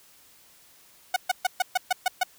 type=tone bursts; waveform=sawtooth; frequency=737 Hz; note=F#5; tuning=7 cents flat; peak=-16 dBFS; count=8; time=1.14-2.234 s; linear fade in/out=5 ms; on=23 ms; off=130 ms; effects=white hiss -56 dBFS RMS until 2.38 s